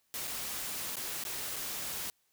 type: noise with dropouts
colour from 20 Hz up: white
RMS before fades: -38 dBFS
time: 0.14-2.1 s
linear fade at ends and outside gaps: 0 ms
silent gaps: 0.273-0.277 / 0.957-0.968 / 1.238-1.251 / 1.56-1.564 s
effects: white hiss -74 dBFS RMS until 2.32 s